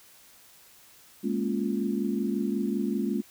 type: chord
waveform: sine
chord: Bb minor seventh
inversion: third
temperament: equal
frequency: 207.7 / 233.1 / 277.2 / 349.2 Hz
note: Ab3 / Bb3 / Db4 / F4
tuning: 0 / 0 / 0 / 0 cents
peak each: -29 / -31 / -32 / -33 dBFS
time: 1.23-3.22 s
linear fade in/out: 20 ms
effects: white hiss -55 dBFS RMS until 3.3 s